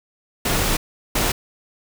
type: noise bursts at uneven times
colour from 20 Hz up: pink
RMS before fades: -20 dBFS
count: 2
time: 0.45-0.77 / 1.15-1.32 s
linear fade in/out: 5 ms
effects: none